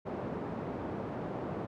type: band-pass noise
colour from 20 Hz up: pink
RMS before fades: -38 dBFS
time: 0.05-1.67 s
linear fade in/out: 20 ms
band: 150 to 790 Hz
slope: 12 dB/octave
effects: none